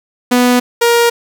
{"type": "tone pair in turn", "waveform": "sawtooth", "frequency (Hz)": [246.9, 471], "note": ["B3", "A#4"], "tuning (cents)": [0, 18], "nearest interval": "major seventh", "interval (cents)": 1118, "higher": "second", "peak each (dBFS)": -4, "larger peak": "neither", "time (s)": [[0.31, 0.6], [0.81, 1.1]], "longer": "neither", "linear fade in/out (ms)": 10, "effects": []}